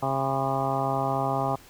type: harmonic tone with a mistuned harmonic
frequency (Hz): 134.9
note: C#3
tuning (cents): -47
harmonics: 1 / 2 / 3 / 4 / 5 / 6 / 7 / 8 / 9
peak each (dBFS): -31 / -34 / -35 / -35 / -30 / -29 / -34 / -35 / -35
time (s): 0.02-1.56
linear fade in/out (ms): 10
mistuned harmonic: 7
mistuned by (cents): +75
effects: pink hiss -51 dBFS RMS until 1.69 s